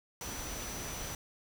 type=tone in noise; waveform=sine; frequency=5930 Hz; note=F#8; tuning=3 cents sharp; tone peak=-45 dBFS; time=0.21-1.15 s; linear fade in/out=2 ms; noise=pink; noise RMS=-41 dBFS; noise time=0.21-1.15 s; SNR=-7 dB; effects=none